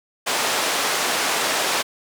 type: band-pass noise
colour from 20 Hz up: pink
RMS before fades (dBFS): -22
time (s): 0.26-1.83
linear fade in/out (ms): 20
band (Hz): 510 to 9400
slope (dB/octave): 12
effects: none